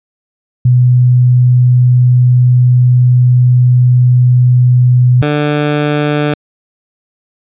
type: tone pair in turn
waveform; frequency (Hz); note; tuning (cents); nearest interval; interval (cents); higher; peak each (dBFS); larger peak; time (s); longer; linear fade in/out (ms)
sine / 15% pulse; 124.5 / 148.06; B2 / D3; +14 / +14; minor third; 300; second; -4; neither; 0.65-5.22 / 5.22-6.34; first; 5
effects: resampled to 8000 Hz